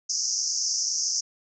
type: band-pass noise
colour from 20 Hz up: white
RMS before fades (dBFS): -27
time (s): 0.09-1.21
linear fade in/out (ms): 10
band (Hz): 5100 to 6500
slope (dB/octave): 96
effects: none